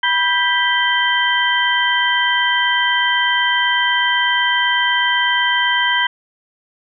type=tone cluster; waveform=sine; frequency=978 / 1583 / 1973 / 3123 Hz; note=B5 / G6 / B6 / G7; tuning=-17 / +17 / -2 / -7 cents; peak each=-19 dBFS; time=0.03-6.07 s; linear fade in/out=5 ms; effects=none